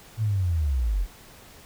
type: linear sweep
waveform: sine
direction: down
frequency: 113.7 to 39.86 Hz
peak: -21 dBFS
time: 0.17-1.07 s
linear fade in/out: 50 ms
effects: pink hiss -49 dBFS RMS until 1.65 s